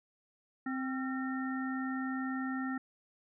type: harmonic tone with a mistuned harmonic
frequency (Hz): 261.6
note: C4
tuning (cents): 0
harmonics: 1 / 3 / 5 / 7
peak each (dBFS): -34 / -45 / -43 / -43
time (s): 0.66-2.78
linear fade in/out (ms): 5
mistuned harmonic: 5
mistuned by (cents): +66
effects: none